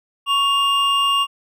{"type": "tone pair together", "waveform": "triangle", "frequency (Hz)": [1113.4, 2809], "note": ["C#6", "F7"], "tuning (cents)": [7, 9], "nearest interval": "octave + major third", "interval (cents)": 1602, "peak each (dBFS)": -16, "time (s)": [0.26, 1.27], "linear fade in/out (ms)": 50, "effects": []}